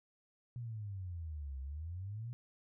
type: exponential two-way sweep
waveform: sine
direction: down then up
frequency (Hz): 123.47 to 65.41 to 123.47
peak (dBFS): -40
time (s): 0.56-2.33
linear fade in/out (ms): 0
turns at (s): 1.6
effects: none